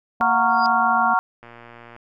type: harmonic tone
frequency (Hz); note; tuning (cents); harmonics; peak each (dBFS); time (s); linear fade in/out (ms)
231; A#3; -16; 1 / 3 / 4; -29 / -31 / -41; 0.2-1.14; 5
type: chord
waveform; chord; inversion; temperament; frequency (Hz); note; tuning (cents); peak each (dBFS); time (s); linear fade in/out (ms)
sine; Gb major seventh; none; just; 740 / 925 / 1110 / 1387.5; Gb5 / Bb5 / Db6 / F6; 0 / -14 / +2 / -12; -21; 0.21-1.19; 0
type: tone with exponential growth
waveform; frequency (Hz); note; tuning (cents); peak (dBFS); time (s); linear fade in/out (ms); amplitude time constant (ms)
sine; 4859; D#8; -42; -24; 0.49-0.66; 0; 36
type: click train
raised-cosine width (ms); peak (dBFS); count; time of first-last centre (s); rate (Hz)
0.5; -27; 64; 1.43-1.964; 118
effects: none